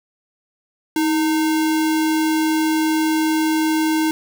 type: tone with sample-and-hold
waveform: sine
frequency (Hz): 316.3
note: D#4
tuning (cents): +29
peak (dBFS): -15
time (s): 0.96-4.11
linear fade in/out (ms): 2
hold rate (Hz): 1225
effects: none